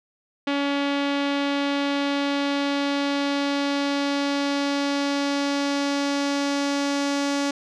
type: tone with low-pass filter sweep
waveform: sawtooth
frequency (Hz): 282.4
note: C#4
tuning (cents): +32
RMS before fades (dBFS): -24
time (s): 0.47-7.51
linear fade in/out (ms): 5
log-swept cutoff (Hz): 3300 to 6200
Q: 1.7
effects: none